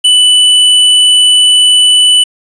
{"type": "tone", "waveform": "square", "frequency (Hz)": 2983, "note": "F#7", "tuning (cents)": 13, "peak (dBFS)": -4, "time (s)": [0.04, 2.24], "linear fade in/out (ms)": 10, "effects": ["resampled to 22050 Hz", "7-bit"]}